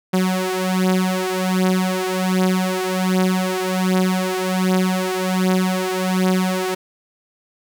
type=beating tone pair; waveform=sawtooth; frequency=185 / 186.3 Hz; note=F#3 / F#3; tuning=0 / +12 cents; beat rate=1.3 Hz; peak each=-16 / -16 dBFS; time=0.13-6.75 s; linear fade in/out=10 ms; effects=none